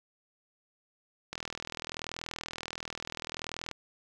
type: click train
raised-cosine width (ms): 0.2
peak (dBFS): -19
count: 98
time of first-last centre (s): 1.33-3.713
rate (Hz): 40.7
effects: none